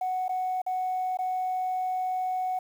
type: tone with dropouts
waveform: sine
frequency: 741 Hz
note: F#5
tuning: 2 cents sharp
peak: -25 dBFS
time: 0.01-2.59 s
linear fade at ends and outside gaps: 5 ms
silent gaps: 0.282-0.292 / 0.618-0.664 / 1.172-1.188 s
effects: tanh soft clip ceiling -22 dBFS + 9-bit